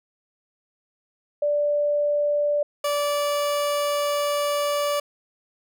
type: tone pair in turn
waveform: sine / 30% pulse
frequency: 586 / 580.6 Hz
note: D5 / D5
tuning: -4 / -20 cents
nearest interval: unison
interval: 16 cents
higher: first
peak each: -19 dBFS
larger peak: neither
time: 1.42-2.63 / 2.84-5 s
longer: second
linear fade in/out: 5 ms
effects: none